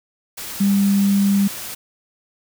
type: tone in noise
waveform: sine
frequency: 199 Hz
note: G3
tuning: 26 cents sharp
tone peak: -13 dBFS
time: 0.6-1.48 s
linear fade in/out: 10 ms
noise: white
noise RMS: -31 dBFS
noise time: 0.37-1.75 s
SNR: +15 dB
effects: none